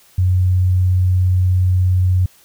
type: tone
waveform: sine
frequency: 91.7 Hz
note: F#2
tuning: 15 cents flat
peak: -11 dBFS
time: 0.18-2.26 s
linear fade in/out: 5 ms
effects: white hiss -50 dBFS RMS until 2.44 s